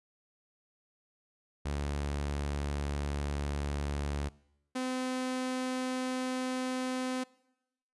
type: tone pair in turn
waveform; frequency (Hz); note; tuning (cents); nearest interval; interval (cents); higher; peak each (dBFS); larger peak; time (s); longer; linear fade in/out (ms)
sawtooth; 71.9 / 256.2; D2 / C4; -36 / -36; octave + minor seventh; 2200; second; -28; neither; 1.65-4.29 / 4.75-7.24; first; 10
effects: noise-tail reverb RT60 0.9 s tail -23 dB re dry + resampled to 24000 Hz